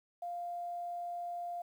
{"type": "tone with quantisation", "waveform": "sine", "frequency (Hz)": 698.5, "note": "F5", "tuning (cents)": 0, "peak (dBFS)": -37, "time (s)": [0.22, 1.62], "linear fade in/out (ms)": 5, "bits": 11, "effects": []}